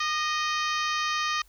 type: harmonic tone with a mistuned harmonic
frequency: 622.3 Hz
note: D#5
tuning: in tune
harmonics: 2 / 3 / 4 / 5 / 6 / 7 / 8 / 9 / 10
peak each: -28 / -32 / -34 / -36 / -38 / -39 / -40 / -41 / -42 dBFS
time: 0-1.42 s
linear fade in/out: 5 ms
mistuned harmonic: 2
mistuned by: -36 cents
effects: added 50 Hz sine -57 dBFS peak until 1.48 s + white hiss -62 dBFS RMS until 1.48 s